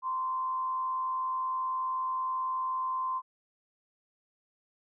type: tone with frequency modulation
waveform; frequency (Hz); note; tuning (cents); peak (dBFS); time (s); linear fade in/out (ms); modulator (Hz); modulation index
sine; 1038; C6; -14; -29; 0.02-3.22; 50; 90.7; 0.38
effects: none